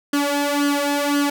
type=tone with flanger; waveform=sawtooth; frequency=286.9 Hz; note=D4; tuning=40 cents flat; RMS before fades=-20 dBFS; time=0.13-1.3 s; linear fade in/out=5 ms; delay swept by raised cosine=0.64 to 2.34 ms; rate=1.9 Hz; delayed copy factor=+0.75; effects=none